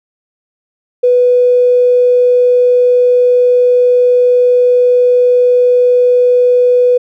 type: tone with tanh clipping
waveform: triangle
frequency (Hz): 493.9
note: B4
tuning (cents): 0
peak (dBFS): -5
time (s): 1.03-6.98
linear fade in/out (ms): 10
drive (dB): 3
effects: none